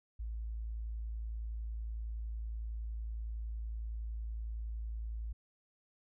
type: tone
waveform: sine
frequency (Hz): 55.4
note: A1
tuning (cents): +13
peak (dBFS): -37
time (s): 0.19-5.33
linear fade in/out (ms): 10
effects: none